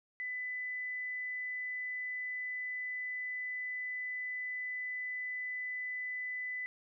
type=tone; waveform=sine; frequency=2000 Hz; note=B6; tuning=21 cents sharp; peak=-36 dBFS; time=0.2-6.66 s; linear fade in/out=0 ms; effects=none